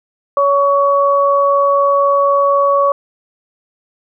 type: tone pair together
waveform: sine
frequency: 562 / 1124 Hz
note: C#5 / C#6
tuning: +24 / +24 cents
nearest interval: octave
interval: 1200 cents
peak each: -12 dBFS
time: 0.37-2.92 s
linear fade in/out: 2 ms
effects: none